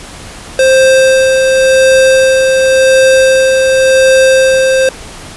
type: tone with tremolo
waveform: square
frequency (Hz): 526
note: C5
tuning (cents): +9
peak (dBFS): -4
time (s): 0.59-4.89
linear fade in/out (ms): 2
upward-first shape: sine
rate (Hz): 0.91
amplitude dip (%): 30
effects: pink hiss -29 dBFS RMS until 5.36 s + resampled to 24000 Hz